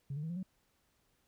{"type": "tone with pitch steps", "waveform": "sine", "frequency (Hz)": [138.59, 149.4, 161.05, 173.61, 187.14], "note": ["C#3", "D3", "E3", "F3", "F#3"], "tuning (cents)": [0, 30, -40, -10, 20], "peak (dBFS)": -35, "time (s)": [0.1, 0.43], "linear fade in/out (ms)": 5, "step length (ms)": 66, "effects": ["tanh soft clip ceiling -33 dBFS", "pink hiss -75 dBFS RMS until 1.27 s"]}